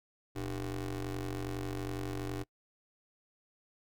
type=ring-modulated tone; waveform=25% pulse; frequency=92.1 Hz; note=F#2; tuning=7 cents flat; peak=-29 dBFS; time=0.35-2.44 s; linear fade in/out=20 ms; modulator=209 Hz; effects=noise-tail reverb RT60 0.1 s tail -24 dB re dry